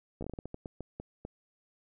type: slowing click train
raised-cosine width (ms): 2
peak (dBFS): -26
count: 13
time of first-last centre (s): 0.21-1.251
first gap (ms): 14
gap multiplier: 1.3
effects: none